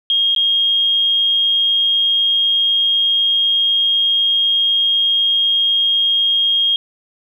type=tone with dropouts; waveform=sine; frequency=3246 Hz; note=G#7; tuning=40 cents flat; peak=-12 dBFS; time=0.1-6.76 s; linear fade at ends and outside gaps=1 ms; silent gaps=0.349-0.362 s; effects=8-bit